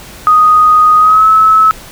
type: tone with pitch glide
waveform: sine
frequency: 1244.5 to 1296.6 Hz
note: D#6 to E6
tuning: 0 to -29 cents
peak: -3 dBFS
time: 0.27-1.71 s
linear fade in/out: 0 ms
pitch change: +71 cents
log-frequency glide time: 0.98-1.26 s
effects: pink hiss -32 dBFS RMS until 1.91 s